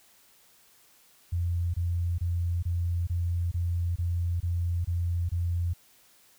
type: tone bursts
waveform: sine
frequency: 86.5 Hz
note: F2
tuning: 16 cents flat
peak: -25 dBFS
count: 10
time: 1.32-5.736 s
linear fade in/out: 10 ms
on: 420 ms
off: 24 ms
effects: white hiss -60 dBFS RMS until 6.38 s